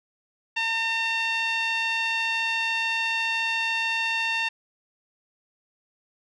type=tone with low-pass filter; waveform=5% pulse; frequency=907 Hz; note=A#5; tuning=48 cents flat; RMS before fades=-26 dBFS; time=0.56-4.49 s; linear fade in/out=10 ms; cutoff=2700 Hz; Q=2.2; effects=none